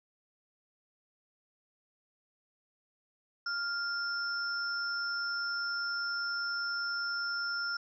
sine tone pair together, 1400 / 5335 Hz, F6 / E8, +4 / +20 cents, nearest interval octave + major seventh, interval 2316 cents, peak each -33 / -37 dBFS, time 3.46-7.77 s, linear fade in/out 5 ms, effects none

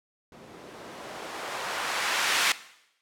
violet noise with low-pass filter sweep, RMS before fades -31 dBFS, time 0.32-2.52 s, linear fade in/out 2 ms, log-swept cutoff 240 to 2100 Hz, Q 0.81, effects noise-tail reverb RT60 0.8 s tail -17 dB re dry

